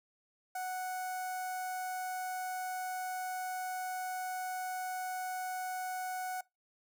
sawtooth tone with notch filter, 740 Hz, F#5, in tune, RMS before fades -38 dBFS, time 0.55-6.41 s, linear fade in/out 5 ms, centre 3300 Hz, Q 0.59, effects noise-tail reverb RT60 0.2 s tail -22 dB re dry

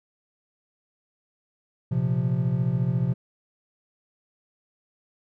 triangle chord, Bb suspended second, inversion none, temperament equal, 116.54 / 130.81 / 174.61 Hz, Bb2 / C3 / F3, 0 / 0 / 0 cents, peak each -26 / -22 / -25 dBFS, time 1.91-3.14 s, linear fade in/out 10 ms, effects none

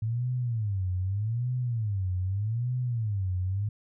sine tone with vibrato, 107.2 Hz, A2, 45 cents flat, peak -26 dBFS, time 0.02-3.69 s, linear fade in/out 5 ms, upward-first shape sine, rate 0.82 Hz, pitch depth 280 cents each way, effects none

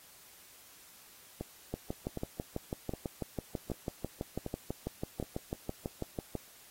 two click trains, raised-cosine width 2 ms, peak -21 / -23 dBFS, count 29 / 6, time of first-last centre 1.74-6.353 / 1.41-5.227 s, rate 6.07 / 1.31 Hz, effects white hiss -57 dBFS RMS until 6.7 s + AAC 48 kbps

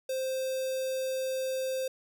square tone with notch filter, 523.3 Hz, C5, in tune, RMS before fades -32 dBFS, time 0.09-1.88 s, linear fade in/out 5 ms, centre 1800 Hz, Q 0.97, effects none

